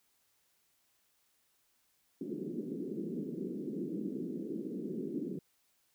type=band-pass noise; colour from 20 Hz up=white; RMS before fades=-39 dBFS; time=2.21-5.39 s; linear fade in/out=5 ms; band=170 to 390 Hz; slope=48 dB/octave; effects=white hiss -74 dBFS RMS until 5.94 s